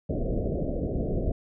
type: low-pass noise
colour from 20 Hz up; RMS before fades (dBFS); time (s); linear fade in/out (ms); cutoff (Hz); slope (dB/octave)
pink; -28; 0.09-1.32; 5; 670; 96
effects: none